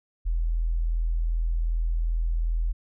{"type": "tone", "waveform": "sine", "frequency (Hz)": 41.3, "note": "E1", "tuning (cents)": 4, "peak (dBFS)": -22, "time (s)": [0.25, 2.73], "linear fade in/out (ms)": 20, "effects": []}